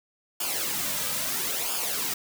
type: noise with flanger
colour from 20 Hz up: white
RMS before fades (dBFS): -29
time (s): 0.4-2.14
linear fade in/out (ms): 5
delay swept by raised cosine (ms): 0.5 to 2.8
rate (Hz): 0.75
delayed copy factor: -0.65
effects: none